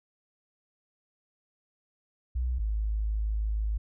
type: tone pair in turn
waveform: sine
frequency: 61.74 / 53.19 Hz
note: B1 / G#1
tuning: 0 / +42 cents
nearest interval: minor third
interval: 258 cents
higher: first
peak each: -26 dBFS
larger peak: neither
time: 2.35-2.59 / 2.59-3.78 s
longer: second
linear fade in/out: 10 ms
effects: none